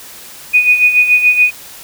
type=tone with tremolo; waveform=sine; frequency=2478 Hz; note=D#7; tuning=8 cents flat; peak=-4 dBFS; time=0.53-1.51 s; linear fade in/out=20 ms; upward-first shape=sine; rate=7 Hz; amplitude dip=65%; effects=white hiss -34 dBFS RMS until 1.83 s